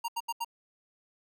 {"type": "tone bursts", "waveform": "square", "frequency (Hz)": 932.3, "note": "A#5", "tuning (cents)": 0, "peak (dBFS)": -31, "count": 4, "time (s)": [0.04, 0.447], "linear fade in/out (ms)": 10, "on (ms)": 44, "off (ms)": 77, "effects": []}